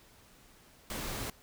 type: noise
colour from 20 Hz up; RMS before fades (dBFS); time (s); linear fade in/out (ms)
pink; -38; 0.9-1.3; 2
effects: pink hiss -60 dBFS RMS until 1.42 s